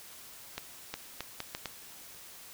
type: accelerating click train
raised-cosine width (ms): 0.2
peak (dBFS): -18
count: 6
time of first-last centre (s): 0.58-1.657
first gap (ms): 360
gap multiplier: 0.74
effects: white hiss -50 dBFS RMS until 2.53 s